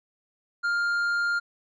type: tone with tanh clipping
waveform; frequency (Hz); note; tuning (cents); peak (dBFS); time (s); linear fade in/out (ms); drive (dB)
sine; 1403; F6; +8; -24; 0.63-1.4; 20; 6
effects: none